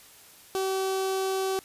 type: tone with notch filter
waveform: sawtooth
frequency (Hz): 382.3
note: G4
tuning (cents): -43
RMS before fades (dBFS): -28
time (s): 0.55-1.59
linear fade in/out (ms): 0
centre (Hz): 2000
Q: 1.4
effects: white hiss -52 dBFS RMS until 1.64 s + resampled to 32000 Hz